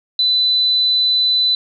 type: tone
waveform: sine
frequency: 4000 Hz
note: B7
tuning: 21 cents sharp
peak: -12 dBFS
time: 0.19-1.55 s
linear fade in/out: 2 ms
effects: none